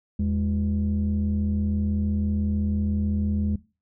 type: tone pair together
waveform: sine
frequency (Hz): 80.9 / 206.9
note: E2 / G#3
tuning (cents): -32 / -6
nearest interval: octave + major third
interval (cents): 1626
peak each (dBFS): -23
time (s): 0.19-3.56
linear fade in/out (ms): 5
effects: noise-tail reverb RT60 0.3 s tail -19 dB re dry + tanh soft clip ceiling -17 dBFS